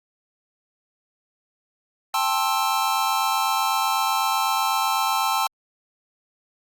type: chord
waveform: square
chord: A minor seventh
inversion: third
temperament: just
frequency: 792 / 880 / 1056 / 1320 Hz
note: G5 / A5 / C6 / E6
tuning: +18 / 0 / +16 / +2 cents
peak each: -27 / -26 / -27 / -27 dBFS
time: 2.14-5.47 s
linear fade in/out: 2 ms
effects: Opus 48 kbps